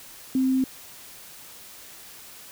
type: tone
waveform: sine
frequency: 261.6 Hz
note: C4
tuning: in tune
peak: -19 dBFS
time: 0.35-0.64 s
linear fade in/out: 2 ms
effects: white hiss -45 dBFS RMS until 2.51 s